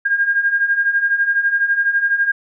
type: beating tone pair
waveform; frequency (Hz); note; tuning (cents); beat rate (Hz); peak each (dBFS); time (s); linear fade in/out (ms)
sine; 1608 / 1620; G6 / G#6; +44 / -43; 12; -20 / -15; 0.05-2.32; 10
effects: none